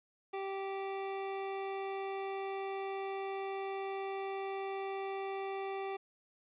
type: tone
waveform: 25% pulse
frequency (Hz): 389.5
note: G4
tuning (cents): -11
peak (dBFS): -33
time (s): 0.33-5.97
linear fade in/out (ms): 10
effects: resampled to 8000 Hz + 11-bit